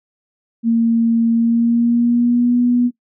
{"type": "tone with pitch glide", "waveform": "sine", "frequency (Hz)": [230, 243.7], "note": ["A#3", "B3"], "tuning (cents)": [-23, -23], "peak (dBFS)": -11, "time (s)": [0.63, 2.91], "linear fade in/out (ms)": 50, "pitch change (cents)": 100, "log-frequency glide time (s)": [1.32, 2.58], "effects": ["noise-tail reverb RT60 0.1 s tail -17 dB re dry"]}